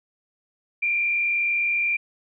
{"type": "tone with frequency modulation", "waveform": "sine", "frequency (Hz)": 2387, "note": "D7", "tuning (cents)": 28, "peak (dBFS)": -20, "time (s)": [0.82, 1.97], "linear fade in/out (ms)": 10, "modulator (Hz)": 40.1, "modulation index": 1.3, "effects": []}